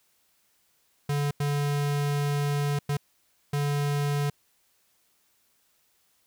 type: tone bursts at uneven times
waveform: square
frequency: 144.2 Hz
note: D3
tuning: 31 cents flat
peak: -25 dBFS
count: 4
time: 1.09-1.31 / 1.4-2.79 / 2.89-2.97 / 3.53-4.3 s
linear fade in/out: 5 ms
effects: white hiss -68 dBFS RMS until 6.26 s